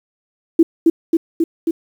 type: tone with echo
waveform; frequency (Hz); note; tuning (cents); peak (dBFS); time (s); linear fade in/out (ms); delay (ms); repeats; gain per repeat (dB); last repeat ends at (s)
sine; 329.6; E4; 0; -5; 0.59-0.63; 5; 270; 4; -2; 1.71
effects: 7-bit